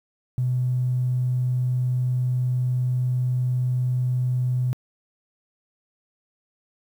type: tone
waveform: triangle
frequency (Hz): 125.8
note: B2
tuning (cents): +32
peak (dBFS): -16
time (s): 0.38-4.73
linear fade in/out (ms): 0
effects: tanh soft clip ceiling -18 dBFS + 9-bit